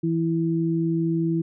sine tone pair together, 164.81 / 329.6 Hz, E3 / E4, 0 / 0 cents, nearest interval octave, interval 1200 cents, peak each -23 / -23 dBFS, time 0.03-1.42 s, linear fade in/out 10 ms, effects none

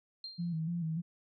sine tone with exponential decay, 4186 Hz, C8, in tune, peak -38 dBFS, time 0.24-0.59 s, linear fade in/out 2 ms, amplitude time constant 74 ms
sine tone with vibrato, 166 Hz, E3, 12 cents sharp, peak -32 dBFS, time 0.38-1.02 s, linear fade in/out 20 ms, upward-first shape square, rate 3.4 Hz, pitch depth 63 cents each way
effects none

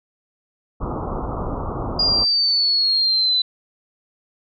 pink low-pass noise, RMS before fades -26 dBFS, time 0.8-2.25 s, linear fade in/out 20 ms, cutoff 1300 Hz, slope 96 dB/octave
sine exponential sweep, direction down, 4852 to 3988 Hz, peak -15 dBFS, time 1.99-3.42 s, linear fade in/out 5 ms
effects none

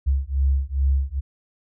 sine beating tone pair, 67 / 69.4 Hz, C2 / C#2, +42 / +3 cents, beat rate 2.4 Hz, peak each -21 dBFS, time 0.06-1.21 s, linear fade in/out 20 ms, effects none

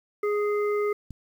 harmonic tone, 415.3 Hz, G#4, in tune, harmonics 1 / 3 / 5, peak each -23 / -33 / -37 dBFS, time 0.23-0.93 s, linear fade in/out 5 ms
click, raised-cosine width 5 ms, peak -26 dBFS, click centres 1.107 s
effects 9-bit

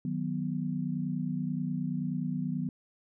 sine chord, B major, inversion first, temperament equal, 155.56 / 185 / 246.9 Hz, D#3 / F#3 / B3, 0 / 0 / 0 cents, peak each -34 dBFS, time 0.05-2.69 s, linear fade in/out 2 ms, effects none

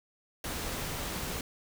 pink noise, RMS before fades -36 dBFS, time 0.44-1.41 s, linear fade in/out 2 ms, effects none

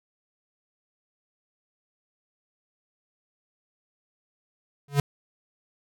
square tone with exponential growth, 142.3 Hz, C#3, 46 cents sharp, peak -16 dBFS, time 4.88-5 s, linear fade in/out 2 ms, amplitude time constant 25 ms, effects none

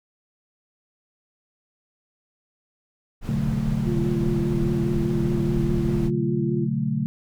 brown noise, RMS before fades -30 dBFS, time 3.21-6.11 s, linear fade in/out 50 ms
sine chord, B minor seventh, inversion none, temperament equal with one note detuned, 123.47 / 143.81 / 185 / 220 Hz, B2 / D3 / F#3 / A3, 0 / -36 / 0 / 0 cents, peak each -30 / -25 / -29 / -26 dBFS, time 3.29-7.06 s, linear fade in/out 0 ms
sine tone with vibrato, 345.8 Hz, F4, 17 cents flat, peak -26 dBFS, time 3.84-6.68 s, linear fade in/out 50 ms, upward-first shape sine, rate 4.9 Hz, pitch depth 29 cents each way
effects none

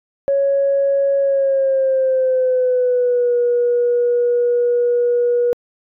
sine tone with pitch glide, 554.4 to 482.6 Hz, C#5 to B4, 0 to -40 cents, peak -12 dBFS, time 0.28-5.53 s, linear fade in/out 0 ms, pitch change -240 cents, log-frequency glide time 1.19-3.36 s, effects tanh soft clip ceiling -8 dBFS

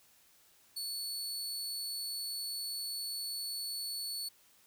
sawtooth tone, 4435 Hz, C#8, in tune, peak -34 dBFS, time 0.76-4.29 s, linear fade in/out 10 ms, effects white hiss -65 dBFS RMS until 4.66 s

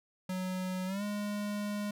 square tone with pitch glide, 185 to 206.5 Hz, F#3 to G#3, 0 to -10 cents, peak -34 dBFS, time 0.29-1.91 s, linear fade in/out 5 ms, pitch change +190 cents, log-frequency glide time 0.86-1.03 s, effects none

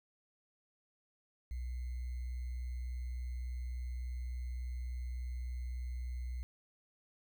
sine tone with sample-and-hold, 61.74 Hz, B1, in tune, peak -37 dBFS, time 1.51-6.43 s, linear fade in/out 0 ms, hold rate 2100 Hz, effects none

